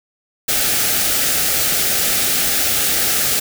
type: band-stop noise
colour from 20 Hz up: white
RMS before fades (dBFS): -17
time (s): 0.48-3.4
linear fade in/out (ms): 10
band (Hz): 860 to 1200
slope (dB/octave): 96
effects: none